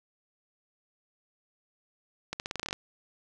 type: accelerating click train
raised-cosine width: 0.2 ms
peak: -16 dBFS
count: 11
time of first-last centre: 2.33-2.729 s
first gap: 69 ms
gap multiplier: 0.87
effects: none